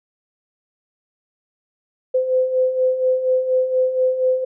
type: beating tone pair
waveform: sine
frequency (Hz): 510 / 514.2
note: C5 / C5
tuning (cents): -44 / -30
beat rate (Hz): 4.2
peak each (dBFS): -23 / -16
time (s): 2.14-4.45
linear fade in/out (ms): 10
effects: none